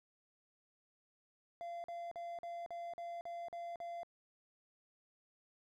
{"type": "tone bursts", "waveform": "triangle", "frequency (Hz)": 687, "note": "F5", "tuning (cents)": -29, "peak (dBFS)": -40, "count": 9, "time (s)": [1.61, 4.032], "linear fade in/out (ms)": 0, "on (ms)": 230, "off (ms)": 44, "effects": []}